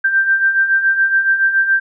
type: beating tone pair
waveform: sine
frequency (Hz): 1568 / 1575.1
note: G6 / G6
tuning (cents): 0 / +8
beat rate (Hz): 7.1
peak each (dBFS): -19 / -12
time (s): 0.04-1.8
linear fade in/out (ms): 10
effects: none